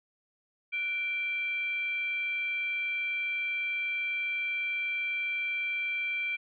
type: tone with frequency modulation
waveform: sine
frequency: 2349 Hz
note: D7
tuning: in tune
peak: -29 dBFS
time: 0.72-6.37 s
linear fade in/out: 20 ms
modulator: 868 Hz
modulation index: 0.34
effects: none